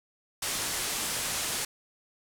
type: low-pass noise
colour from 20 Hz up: white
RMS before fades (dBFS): -32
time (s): 0.42-1.65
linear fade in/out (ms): 5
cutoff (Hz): 11000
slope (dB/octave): 24
effects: none